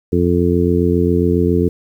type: harmonic tone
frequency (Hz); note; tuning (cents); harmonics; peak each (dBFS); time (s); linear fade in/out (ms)
87.31; F2; 0; 1 / 2 / 3 / 4 / 5; -18 / -18 / -18 / -18 / -18; 0.12-1.69; 10
effects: 8-bit